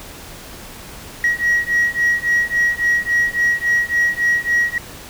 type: beating tone pair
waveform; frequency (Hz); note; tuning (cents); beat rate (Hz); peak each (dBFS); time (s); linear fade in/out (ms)
sine; 1903 / 1906.6; A#6 / A#6; +35 / +39; 3.6; -16; 1.24-4.78; 2
effects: tanh soft clip ceiling -10 dBFS + pink hiss -36 dBFS RMS until 5.09 s